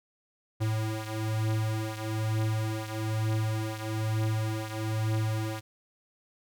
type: beating tone pair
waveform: square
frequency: 109.2 / 110.3 Hz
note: A2 / A2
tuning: -13 / +5 cents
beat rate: 1.1 Hz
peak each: -30 / -34 dBFS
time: 0.6-5.61 s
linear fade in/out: 20 ms
effects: none